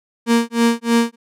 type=tone with tremolo; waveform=35% pulse; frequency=233.1 Hz; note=A#3; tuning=in tune; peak=-9 dBFS; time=0.26-1.16 s; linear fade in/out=50 ms; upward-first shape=sine; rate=3.2 Hz; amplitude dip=100%; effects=low-pass 11000 Hz 12 dB/octave